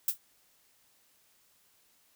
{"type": "noise with exponential decay", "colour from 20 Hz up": "violet", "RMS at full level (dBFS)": -22, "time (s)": [0.08, 0.18], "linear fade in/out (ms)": 5, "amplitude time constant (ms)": 20, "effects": ["white hiss -67 dBFS RMS until 2.15 s"]}